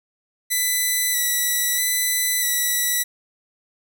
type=tone with vibrato; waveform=5% pulse; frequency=1975.5 Hz; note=B6; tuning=in tune; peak=-9 dBFS; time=0.5-3.04 s; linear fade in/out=20 ms; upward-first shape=square; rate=0.78 Hz; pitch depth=19 cents each way; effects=none